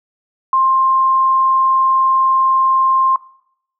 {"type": "tone", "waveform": "sine", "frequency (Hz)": 1056, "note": "C6", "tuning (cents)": 16, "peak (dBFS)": -10, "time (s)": [0.53, 3.16], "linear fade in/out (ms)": 2, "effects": ["noise-tail reverb RT60 0.7 s tail -20 dB re dry"]}